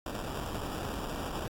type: noise with sample-and-hold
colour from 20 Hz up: pink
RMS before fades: -37 dBFS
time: 0.06-1.48 s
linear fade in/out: 2 ms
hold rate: 2100 Hz
effects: AAC 64 kbps